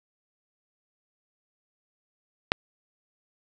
click, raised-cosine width 0.3 ms, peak -3 dBFS, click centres 2.519 s, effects none

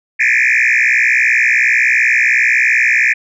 sine tone with frequency modulation, 2090 Hz, C7, 2 cents flat, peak -7 dBFS, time 0.19-3.14 s, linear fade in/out 20 ms, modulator 61.4 Hz, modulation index 6.1, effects tanh soft clip ceiling -7 dBFS

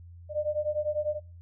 sine beating tone pair, 597 / 607 Hz, D5 / D#5, +28 / -43 cents, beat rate 10 Hz, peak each -30 dBFS, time 0.29-1.2 s, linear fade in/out 50 ms, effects noise-tail reverb RT60 0.3 s tail -18 dB re dry + added 86 Hz sine -45 dBFS peak until 1.41 s

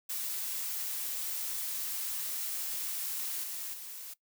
blue noise with level steps, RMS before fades -36 / -39 / -44 dBFS, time 0.09-4.14 s, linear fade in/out 10 ms, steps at 3.43 / 3.73 s, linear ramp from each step 10 ms, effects noise-tail reverb RT60 0.1 s tail -18 dB re dry

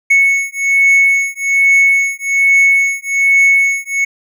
triangle beating tone pair, 2207 / 2208.2 Hz, C#7 / C#7, -8 / -7 cents, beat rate 1.2 Hz, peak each -10 dBFS, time 0.1-4.05 s, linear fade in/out 10 ms, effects none

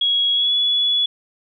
sine tone with pitch glide, 3322 to 3404 Hz, G#7 to G#7, 0 to +42 cents, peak -15 dBFS, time 0.01-1.06 s, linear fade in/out 5 ms, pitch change +42 cents, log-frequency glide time 0.33-0.53 s, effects none

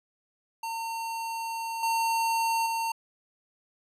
square tone with level steps, 910 Hz, A#5, 42 cents flat, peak -32 / -25 / -28 dBFS, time 0.63-2.92 s, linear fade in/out 5 ms, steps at 1.83 / 2.66 s, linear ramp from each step 2 ms, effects resampled to 32000 Hz

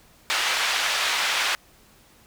white band-pass noise, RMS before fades -24 dBFS, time 0.3-1.55 s, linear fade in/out 0 ms, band 880 to 3500 Hz, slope 12 dB/octave, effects pink hiss -55 dBFS RMS until 2.26 s

